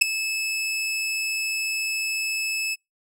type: tone with ADSR envelope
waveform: sawtooth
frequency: 2606 Hz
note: E7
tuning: 20 cents flat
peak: -5 dBFS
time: 0.01-2.76 s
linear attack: 12 ms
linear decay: 3 ms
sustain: -16 dB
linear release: 29 ms
effects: noise-tail reverb RT60 0.2 s tail -25 dB re dry + low-pass 12000 Hz 12 dB/octave